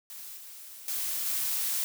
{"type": "noise with level steps", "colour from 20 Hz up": "blue", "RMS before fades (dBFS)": [-43, -46, -32, -30], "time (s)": [0.1, 1.84], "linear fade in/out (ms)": 0, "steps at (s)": [0.37, 0.88, 1.26], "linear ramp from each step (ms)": 2, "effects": []}